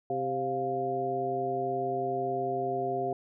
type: harmonic tone with a mistuned harmonic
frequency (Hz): 131.2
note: C3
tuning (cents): +5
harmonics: 1 / 2 / 3 / 4 / 5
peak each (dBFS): -41 / -40 / -32 / -39 / -31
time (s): 0.1-3.13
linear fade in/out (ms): 2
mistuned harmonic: 5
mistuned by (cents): +110
effects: none